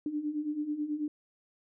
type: beating tone pair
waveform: sine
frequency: 292.5 / 301.7 Hz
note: D4 / D4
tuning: -7 / +47 cents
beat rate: 9.2 Hz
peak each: -37 / -32 dBFS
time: 0.06-1.08 s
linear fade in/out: 2 ms
effects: none